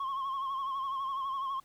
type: tone with vibrato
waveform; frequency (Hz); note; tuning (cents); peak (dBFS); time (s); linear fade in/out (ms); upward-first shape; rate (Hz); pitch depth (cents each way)
sine; 1080; C#6; -45; -29; 0-1.6; 5; sine; 12; 56
effects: tanh soft clip ceiling -31 dBFS + pink hiss -65 dBFS RMS until 1.64 s